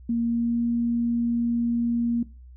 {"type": "tone with pitch glide", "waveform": "sine", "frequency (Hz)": [233.1, 235.5], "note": ["A#3", "A#3"], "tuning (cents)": [0, 18], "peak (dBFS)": -21, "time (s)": [0.09, 2.23], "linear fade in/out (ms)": 5, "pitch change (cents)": 18, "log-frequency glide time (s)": [0.22, 0.61], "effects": ["noise-tail reverb RT60 0.3 s tail -18 dB re dry", "added 62 Hz sine -43 dBFS peak until 2.56 s"]}